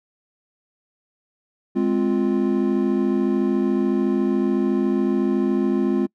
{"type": "chord", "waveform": "triangle", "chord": "F minor", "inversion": "first", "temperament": "equal", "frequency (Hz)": [207.7, 261.6, 349.2], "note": ["Ab3", "C4", "F4"], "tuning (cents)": [0, 0, 0], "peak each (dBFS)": -20, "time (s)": [1.75, 6.07], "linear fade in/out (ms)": 20, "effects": ["noise-tail reverb RT60 0.1 s tail -26 dB re dry"]}